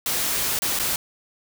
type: noise with dropouts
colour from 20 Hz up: white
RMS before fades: -24 dBFS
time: 0.06-0.96 s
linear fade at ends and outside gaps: 2 ms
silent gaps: 0.59-0.62 / 0.79-0.796 s
effects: none